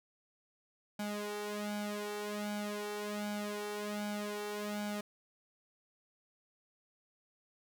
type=tone with flanger; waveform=sawtooth; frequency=207.7 Hz; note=G#3; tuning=in tune; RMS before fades=-39 dBFS; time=0.99-5.01 s; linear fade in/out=5 ms; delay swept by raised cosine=1.3 to 2.24 ms; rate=1.3 Hz; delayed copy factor=+0.85; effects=none